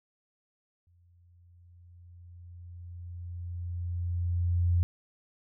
sine tone with exponential growth, 87.31 Hz, F2, in tune, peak -21 dBFS, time 0.87-4.83 s, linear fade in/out 0 ms, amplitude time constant 860 ms, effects none

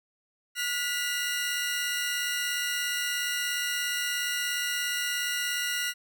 sawtooth tone cluster, 1443 / 1971 / 2809 Hz, F#6 / B6 / F7, -44 / -4 / +9 cents, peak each -29 dBFS, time 0.55-5.94 s, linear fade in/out 50 ms, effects none

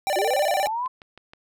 square tone with vibrato, 680 Hz, F5, 46 cents flat, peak -22 dBFS, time 0.07-0.67 s, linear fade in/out 0 ms, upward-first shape square, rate 17 Hz, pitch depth 240 cents each way
sine linear sweep, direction up, 349.2 to 1045 Hz, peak -24 dBFS, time 0.16-0.88 s, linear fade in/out 10 ms
click train, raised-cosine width 0.3 ms, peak -28 dBFS, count 4, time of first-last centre 0.86-1.335 s, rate 6.32 Hz
effects none

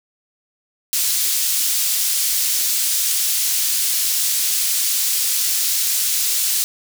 pink high-pass noise, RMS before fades -19 dBFS, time 0.93-6.64 s, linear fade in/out 0 ms, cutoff 5200 Hz, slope 12 dB/octave, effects none

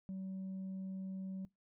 sine tone, 190.1 Hz, F#3, 47 cents sharp, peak -38 dBFS, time 0.09-1.45 s, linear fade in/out 0 ms, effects noise-tail reverb RT60 0.2 s tail -24 dB re dry + tanh soft clip ceiling -39 dBFS

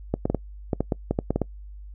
clicks, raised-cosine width 2 ms, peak -9 dBFS, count 12, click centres 0.14 / 0.255 / 0.3 / 0.347 / 0.732 / 0.806 / 0.922 / 1.11 / 1.189 / 1.306 / 1.36 / 1.417 s, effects noise-tail reverb RT60 0.1 s tail -25 dB re dry + added 50 Hz sine -38 dBFS peak until 1.94 s

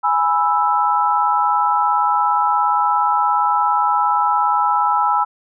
sine chord, E major, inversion first, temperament equal, 830.6 / 987.8 / 1318.5 Hz, G#5 / B5 / E6, 0 / 0 / 0 cents, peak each -18 dBFS, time 0.03-5.25 s, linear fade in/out 20 ms, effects none

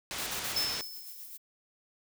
white low-pass noise, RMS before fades -38 dBFS, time 0.11-0.81 s, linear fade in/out 0 ms, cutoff 6000 Hz, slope 12 dB/octave
white noise bursts, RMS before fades -38 dBFS, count 4, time 0.18-0.654 s, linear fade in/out 5 ms, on 87 ms, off 42 ms
violet noise with tremolo, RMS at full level -44 dBFS, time 0.43-1.38 s, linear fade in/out 20 ms, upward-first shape sine, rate 7.9 Hz, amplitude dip 40%
sine tone with exponential decay, 5260 Hz, E8, 5 cents flat, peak -26 dBFS, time 0.56-1.35 s, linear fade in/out 5 ms, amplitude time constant 170 ms
effects none

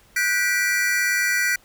square chord, G major seventh, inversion third, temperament just, 1470 / 1568 / 1960 / 2352 Hz, F#6 / G6 / B6 / D7, -12 / 0 / -14 / +2 cents, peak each -27 / -28 / -22 / -28 dBFS, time 0.16-1.56 s, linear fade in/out 5 ms, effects pink hiss -55 dBFS RMS until 1.64 s

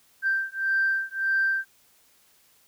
sine beating tone pair, 1568 / 1569.7 Hz, G6 / G6, 0 / +2 cents, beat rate 1.7 Hz, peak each -25 dBFS, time 0.22-1.65 s, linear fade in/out 50 ms, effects tanh soft clip ceiling -15 dBFS + white hiss -61 dBFS RMS until 2.67 s

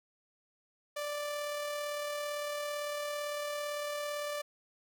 sawtooth tone with amplitude modulation, 587.3 Hz, D5, in tune, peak -30 dBFS, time 0.96-4.42 s, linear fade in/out 10 ms, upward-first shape sine, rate 37.8 Hz, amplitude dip 25%, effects none

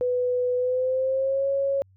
sine tone with pitch glide, 496.4 to 550.8 Hz, B4 to C#5, +9 to -11 cents, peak -21 dBFS, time 0.01-1.82 s, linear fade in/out 0 ms, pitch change +180 cents, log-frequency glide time 0.56-1.48 s, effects added 95 Hz sine -54 dBFS peak until 1.96 s

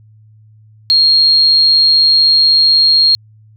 sine tone, 4251 Hz, C8, 27 cents sharp, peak -6 dBFS, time 0.9-3.15 s, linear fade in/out 0 ms, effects added 108 Hz sine -41 dBFS peak until 3.56 s

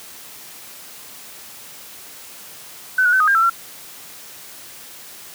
sine tone with pitch steps, 1514 / 1452 / 1527 / 1248 / 1602 / 1333 / 1364 Hz, F#6 / F#6 / G6 / D#6 / G6 / E6 / F6, +39 / -33 / -46 / +5 / +37 / +19 / -41 cents, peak -12 dBFS, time 2.98-3.498 s, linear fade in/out 5 ms, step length 74 ms, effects white hiss -39 dBFS RMS until 5.34 s + high-pass 100 Hz 12 dB/octave

